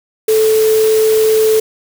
sine tone in noise, 437.6 Hz, A4, 9 cents flat, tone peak -8 dBFS, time 0.28-1.6 s, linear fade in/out 5 ms, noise white, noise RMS -23 dBFS, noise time 0.28-1.6 s, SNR +12 dB, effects none

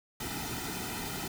pink noise with comb filter, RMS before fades -37 dBFS, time 0.2-1.28 s, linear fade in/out 5 ms, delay 1.8 ms, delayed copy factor -0.8, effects none

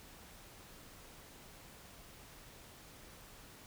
silence, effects pink hiss -56 dBFS RMS until 3.66 s

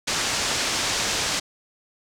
white low-pass noise, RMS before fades -25 dBFS, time 0.07-1.4 s, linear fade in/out 10 ms, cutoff 7100 Hz, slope 24 dB/octave, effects none

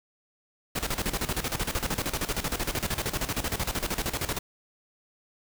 pink noise with tremolo, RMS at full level -28 dBFS, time 0.75-4.39 s, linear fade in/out 10 ms, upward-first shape square, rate 13 Hz, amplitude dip 75%, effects none

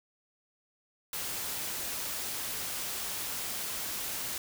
white noise, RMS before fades -36 dBFS, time 1.13-4.38 s, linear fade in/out 2 ms, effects none

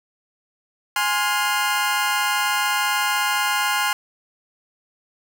25% pulse chord, F minor, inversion first, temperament equal with one note detuned, 830.6 / 1046.5 / 1419.7 Hz, Ab5 / C6 / F6, 0 / 0 / +28 cents, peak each -20 dBFS, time 0.96-3.93 s, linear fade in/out 2 ms, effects none

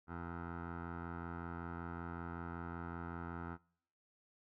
15% pulse tone with low-pass filter, 85.3 Hz, F2, 40 cents flat, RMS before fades -45 dBFS, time 0.07-3.58 s, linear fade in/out 50 ms, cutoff 1300 Hz, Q 4.1, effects noise-tail reverb RT60 0.7 s tail -25 dB re dry

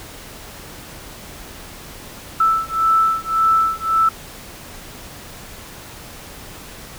sine beating tone pair, 1318.5 / 1320.3 Hz, E6 / E6, 0 / +2 cents, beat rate 1.8 Hz, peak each -17 dBFS, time 2.4-4.09 s, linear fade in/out 5 ms, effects pink hiss -37 dBFS RMS until 6.98 s

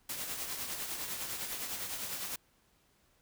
white noise with tremolo, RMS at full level -37 dBFS, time 0.09-2.36 s, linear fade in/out 5 ms, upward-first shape triangle, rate 9.9 Hz, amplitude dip 50%, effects pink hiss -70 dBFS RMS until 3.21 s

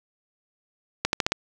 accelerating click train, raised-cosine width 0.2 ms, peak -4 dBFS, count 5, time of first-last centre 1.05-1.32 s, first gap 81 ms, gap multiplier 0.88, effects none

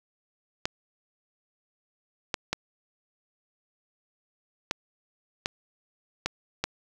clicks, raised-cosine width 0.2 ms, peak -9 dBFS, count 7, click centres 0.655 / 2.342 / 2.53 / 4.711 / 5.459 / 6.26 / 6.64 s, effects 8-bit

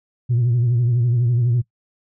sine tone with vibrato, 120.3 Hz, B2, 45 cents flat, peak -13 dBFS, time 0.29-1.62 s, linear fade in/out 20 ms, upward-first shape triangle, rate 12 Hz, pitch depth 89 cents each way, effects noise-tail reverb RT60 0.1 s tail -20 dB re dry + tanh soft clip ceiling -12 dBFS

